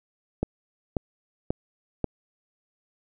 click train, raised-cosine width 2 ms, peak -11 dBFS, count 4, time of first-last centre 0.43-2.043 s, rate 1.86 Hz, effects none

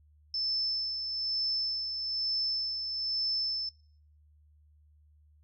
sine tone with tremolo, 5274 Hz, E8, in tune, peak -28 dBFS, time 0.34-3.69 s, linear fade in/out 2 ms, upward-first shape sine, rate 1.1 Hz, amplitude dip 45%, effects noise-tail reverb RT60 0.5 s tail -20 dB re dry + added 75 Hz sine -59 dBFS peak until 5.43 s

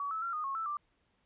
sine tone with pitch steps, 1133 / 1305 / 1370 / 1232 / 1092 / 1321 / 1179 Hz, C#6 / E6 / F6 / D#6 / C#6 / E6 / D6, +37 / -18 / -34 / -17 / -26 / +3 / +6 cents, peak -33 dBFS, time 0-0.77 s, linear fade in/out 2 ms, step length 110 ms, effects pink hiss -74 dBFS RMS until 1.25 s + resampled to 8000 Hz

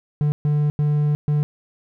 triangle tone bursts at uneven times, 148.2 Hz, D3, 16 cents sharp, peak -14 dBFS, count 4, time 0.21-0.32 / 0.45-0.7 / 0.79-1.15 / 1.28-1.43 s, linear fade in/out 0 ms, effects none

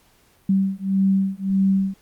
sine beating tone pair, 192.5 / 194.2 Hz, G3 / G3, -31 / -16 cents, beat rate 1.7 Hz, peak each -20 / -20 dBFS, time 0.49-1.94 s, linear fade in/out 5 ms, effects pink hiss -58 dBFS RMS until 2.01 s + Opus 48 kbps

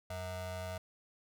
40% pulse ring-modulated tone, 277.2 Hz, C#4, in tune, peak -35 dBFS, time 0.1-0.78 s, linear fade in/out 5 ms, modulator 366 Hz, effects none

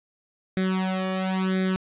sawtooth tone with flanger, 187.9 Hz, F#3, 27 cents sharp, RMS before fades -25 dBFS, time 0.57-1.76 s, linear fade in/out 0 ms, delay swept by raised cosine 0.52 to 1.72 ms, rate 0.97 Hz, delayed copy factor +1, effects resampled to 8000 Hz + 9-bit

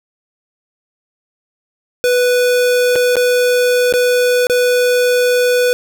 square tone with dropouts, 493.9 Hz, B4, in tune, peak -11 dBFS, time 2.04-5.73 s, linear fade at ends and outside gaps 0 ms, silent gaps 2.956-2.96 / 3.156-3.167 / 3.925-3.938 / 4.469-4.498 s, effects none

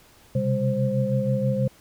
sine tone cluster, 127.1 / 133.3 / 200.7 / 525 Hz, C3 / C3 / G3 / C5, -50 / +33 / +41 / +6 cents, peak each -26 dBFS, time 0.35-1.68 s, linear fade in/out 5 ms, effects pink hiss -54 dBFS RMS until 1.8 s

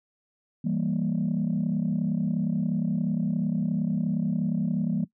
sine chord, E diminished, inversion none, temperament equal, 164.81 / 196 / 233.1 Hz, E3 / G3 / Bb3, 0 / 0 / 0 cents, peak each -27 dBFS, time 0.64-5.05 s, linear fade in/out 10 ms, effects noise-tail reverb RT60 0.1 s tail -20 dB re dry + tanh soft clip ceiling -18 dBFS

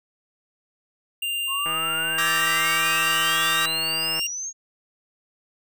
square tone, 2794 Hz, F7, in tune, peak -25 dBFS, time 1.22-4.27 s, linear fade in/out 5 ms
sine exponential sweep, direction up, 1052 to 6645 Hz, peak -28 dBFS, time 1.47-4.53 s, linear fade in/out 50 ms
click train, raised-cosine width 0.5 ms, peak -19 dBFS, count 409, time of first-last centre 1.66-4.194 s, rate 161 Hz
40% pulse chord, E half-diminished seventh, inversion third, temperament equal with one note detuned, 1174.7 / 1318.5 / 1568 / 1880.9 Hz, D6 / E6 / G6 / Bb6, 0 / 0 / 0 / +15 cents, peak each -26 / -30 / -26 / -26 dBFS, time 2.18-3.66 s, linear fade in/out 5 ms
effects none

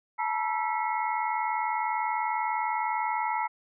sine tone cluster, 871 / 951 / 1330 / 1963 / 2164 Hz, A5 / A#5 / E6 / B6 / C#7, -18 / +34 / +15 / -11 / -42 cents, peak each -30 / -30 / -35 / -39 / -37 dBFS, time 0.18-3.48 s, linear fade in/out 20 ms, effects none

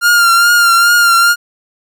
45% pulse tone with vibrato, 1398 Hz, F6, 1 cent sharp, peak -6 dBFS, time 0.01-1.36 s, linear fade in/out 50 ms, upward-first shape triangle, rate 2.4 Hz, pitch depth 43 cents each way, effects none

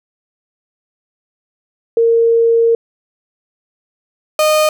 sine / 35% pulse tone pair in turn, 460.9 / 615.2 Hz, A#4 / D#5, -20 / -20 cents, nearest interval perfect fourth, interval 500 cents, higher second, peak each -8 dBFS, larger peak neither, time 1.97-2.75 / 4.39-4.69 s, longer first, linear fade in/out 2 ms, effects none

